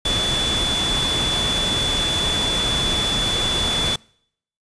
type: tone in noise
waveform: sine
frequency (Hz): 3460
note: A7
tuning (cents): -30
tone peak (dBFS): -20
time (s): 0.05-3.96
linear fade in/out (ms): 5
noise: pink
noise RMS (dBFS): -24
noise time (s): 0.05-3.96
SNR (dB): +1
effects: noise-tail reverb RT60 0.7 s tail -26 dB re dry + resampled to 22050 Hz